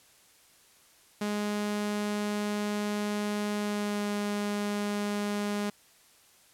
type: tone with pitch glide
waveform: sawtooth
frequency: 207.7 to 205.8 Hz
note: G#3 to G#3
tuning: 0 to -16 cents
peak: -25 dBFS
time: 1.21-5.7 s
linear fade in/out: 5 ms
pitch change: -16 cents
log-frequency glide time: 3.56-4.09 s
effects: white hiss -60 dBFS RMS until 6.53 s + low-pass 12000 Hz 12 dB/octave